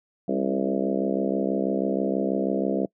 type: harmonic tone with a mistuned harmonic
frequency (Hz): 66.2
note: C2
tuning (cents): +21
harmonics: 3 / 4 / 5 / 6 / 7 / 8 / 9 / 10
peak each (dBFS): -28 / -29 / -30 / -31 / -31 / -32 / -33 / -33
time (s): 0.28-2.86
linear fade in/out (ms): 5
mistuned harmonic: 4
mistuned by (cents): +38
effects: noise-tail reverb RT60 0.1 s tail -24 dB re dry